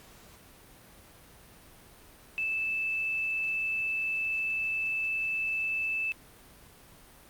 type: tone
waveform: sine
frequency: 2632 Hz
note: E7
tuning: 3 cents flat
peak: -28 dBFS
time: 2.38-6.12 s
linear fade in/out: 0 ms
effects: pink hiss -54 dBFS RMS until 7.29 s + Opus 48 kbps